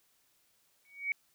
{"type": "tone with exponential growth", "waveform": "sine", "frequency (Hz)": 2249, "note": "C#7", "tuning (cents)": 24, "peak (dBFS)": -26, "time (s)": [0.85, 1.12], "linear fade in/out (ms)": 1, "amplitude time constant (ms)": 58, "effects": ["white hiss -71 dBFS RMS until 1.34 s"]}